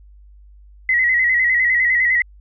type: tone with vibrato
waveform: sine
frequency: 1975.5 Hz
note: B6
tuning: in tune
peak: -13 dBFS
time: 0.89-2.22 s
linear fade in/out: 2 ms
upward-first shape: square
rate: 9.9 Hz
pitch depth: 55 cents each way
effects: added 50 Hz sine -42 dBFS peak until 2.4 s